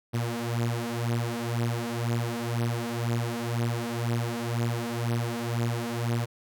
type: beating tone pair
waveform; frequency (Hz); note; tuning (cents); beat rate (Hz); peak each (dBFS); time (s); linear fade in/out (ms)
sawtooth; 116.8 / 118.8; A#2 / A#2; +4 / +33; 2; -26; 0.13-6.26; 20
effects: none